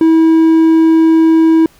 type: tone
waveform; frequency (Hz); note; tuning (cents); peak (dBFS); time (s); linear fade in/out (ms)
triangle; 323.6; E4; -32; -3; 0.01-1.66; 2
effects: pink hiss -47 dBFS RMS until 1.79 s